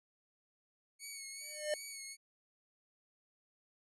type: tone with vibrato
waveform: 5% pulse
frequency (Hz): 2217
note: C#7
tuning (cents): 0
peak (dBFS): -34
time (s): 0.99-2.17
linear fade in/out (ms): 50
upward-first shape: sine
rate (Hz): 2.6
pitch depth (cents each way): 39
type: tone with exponential growth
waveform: square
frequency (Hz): 602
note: D5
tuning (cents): +43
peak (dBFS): -31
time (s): 1.41-1.74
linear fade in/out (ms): 2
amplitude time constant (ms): 71
effects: resampled to 24000 Hz